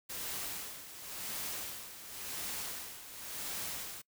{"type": "noise with tremolo", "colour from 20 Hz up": "white", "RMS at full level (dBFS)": -39, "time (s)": [0.09, 4.02], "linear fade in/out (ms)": 10, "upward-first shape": "sine", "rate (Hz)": 0.93, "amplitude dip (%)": 70, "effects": ["noise-tail reverb RT60 0.1 s tail -24 dB re dry"]}